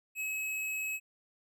square tone, 2566 Hz, E7, 47 cents flat, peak -34 dBFS, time 0.15-1 s, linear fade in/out 50 ms, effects none

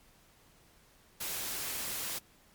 white noise, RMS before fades -37 dBFS, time 1.2-2.19 s, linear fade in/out 10 ms, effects pink hiss -63 dBFS RMS until 2.54 s + MP3 96 kbps

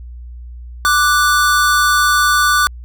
square tone pair together, 1175.6 / 1480 Hz, D6 / F#6, +1 / 0 cents, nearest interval major third, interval 399 cents, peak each -14 dBFS, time 0.85-2.67 s, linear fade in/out 0 ms, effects added 60 Hz sine -29 dBFS peak until 2.84 s

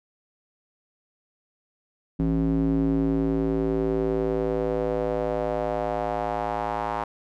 square tone with band-pass filter sweep, 55 Hz, A1, in tune, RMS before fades -25 dBFS, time 2.19-7.04 s, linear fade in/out 5 ms, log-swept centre 230 to 920 Hz, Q 3, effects none

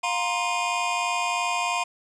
square tone cluster, 706 / 943 / 1046 / 2458 Hz, F5 / A#5 / C6 / D#7, +19 / +20 / -1 / -22 cents, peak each -30 dBFS, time 0.03-1.84 s, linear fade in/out 10 ms, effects resampled to 22050 Hz + 9-bit

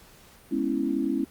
sine chord, C# minor seventh, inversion second, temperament equal with one note detuned, 209.5 / 246.9 / 277.2 / 329.6 Hz, G#3 / B3 / C#4 / E4, +15 / 0 / 0 / 0 cents, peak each -32 / -31 / -27 / -29 dBFS, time 0.51-1.25 s, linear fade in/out 10 ms, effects pink hiss -53 dBFS RMS until 1.3 s + Opus 48 kbps

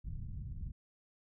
pink low-pass noise, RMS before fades -42 dBFS, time 0.04-0.72 s, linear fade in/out 10 ms, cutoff 150 Hz, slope 24 dB/octave, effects none

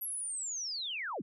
sine linear sweep, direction down, 11660 to 114.9 Hz, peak -35 dBFS, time 0.01-1.22 s, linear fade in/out 10 ms, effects none

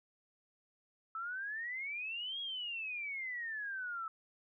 sine exponential two-way sweep, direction up then down, 1300 to 3322 to 1300 Hz, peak -38 dBFS, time 1.15-4.08 s, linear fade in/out 2 ms, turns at 2.4 s, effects none

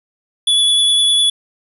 square tone with vibrato, 3421 Hz, A7, 49 cents flat, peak -11 dBFS, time 0.47-1.3 s, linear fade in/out 5 ms, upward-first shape triangle, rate 9.9 Hz, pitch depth 19 cents each way, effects resampled to 32000 Hz + 8-bit

